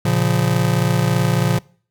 square chord, Bb minor, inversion none, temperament just, 116.54 / 139.85 / 174.81 Hz, Bb2 / Db3 / F3, 0 / +16 / +2 cents, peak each -20 dBFS, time 0.05-1.59 s, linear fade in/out 5 ms, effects noise-tail reverb RT60 0.5 s tail -25 dB re dry

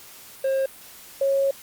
triangle / sine tone pair in turn, 536 / 548.5 Hz, C5 / C#5, +42 / -18 cents, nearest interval unison, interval 40 cents, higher second, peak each -18 dBFS, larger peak neither, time 0.44-0.66 / 1.21-1.51 s, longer second, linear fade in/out 5 ms, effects white hiss -45 dBFS RMS until 1.62 s + Opus 48 kbps

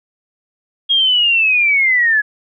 sine linear sweep, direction down, 3279 to 1672 Hz, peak -10 dBFS, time 0.89-2.22 s, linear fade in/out 20 ms, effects none

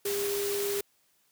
sine tone in noise, 403.7 Hz, G#4, 49 cents flat, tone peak -29 dBFS, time 0.05-0.81 s, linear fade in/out 5 ms, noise white, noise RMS -35 dBFS, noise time 0.05-0.81 s, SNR +3 dB, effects white hiss -69 dBFS RMS until 1.31 s + high-pass 60 Hz 12 dB/octave

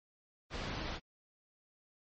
pink low-pass noise, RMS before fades -40 dBFS, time 0.5-1 s, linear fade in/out 50 ms, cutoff 4900 Hz, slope 24 dB/octave, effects MP3 32 kbps

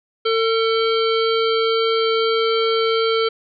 harmonic tone with a mistuned harmonic, 450.2 Hz, A4, 40 cents sharp, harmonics 1 / 3 / 5 / 7 / 9 / 10, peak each -17 / -23 / -29 / -26 / -32 / -31 dBFS, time 0.25-3.29 s, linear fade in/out 10 ms, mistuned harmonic 9, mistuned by -21 cents, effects none

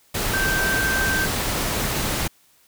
sine tone in noise, 1561 Hz, G6, 8 cents flat, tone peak -21 dBFS, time 0.33-1.26 s, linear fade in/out 10 ms, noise pink, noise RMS -24 dBFS, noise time 0.14-2.28 s, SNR 0 dB, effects white hiss -58 dBFS RMS until 2.67 s

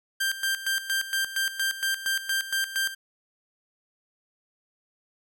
sawtooth tone with tremolo, 1580 Hz, G6, 13 cents sharp, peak -20 dBFS, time 0.2-2.95 s, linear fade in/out 10 ms, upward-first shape square, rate 4.3 Hz, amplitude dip 75%, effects none

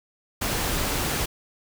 pink noise, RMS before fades -26 dBFS, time 0.41-1.26 s, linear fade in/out 10 ms, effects none

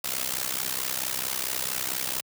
white noise with amplitude modulation, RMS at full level -26 dBFS, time 0.04-2.21 s, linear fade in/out 5 ms, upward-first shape sine, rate 64.5 Hz, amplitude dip 90%, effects high-pass 80 Hz 12 dB/octave

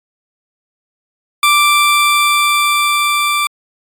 20% pulse tone with level ramp, 1174.7 Hz, D6, in tune, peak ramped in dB -3 to -8 dBFS, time 1.43-3.47 s, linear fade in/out 2 ms, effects AAC 64 kbps

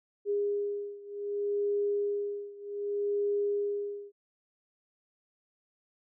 sine beating tone pair, 407.7 / 408.35 Hz, G#4 / G#4, -32 / -29 cents, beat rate 0.65 Hz, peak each -31 / -33 dBFS, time 0.25-4.12 s, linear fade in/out 50 ms, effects none

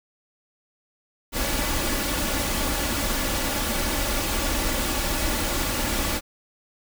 pink noise with comb filter, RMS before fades -25 dBFS, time 1.32-6.21 s, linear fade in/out 50 ms, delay 3.5 ms, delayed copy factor +0.55, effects none

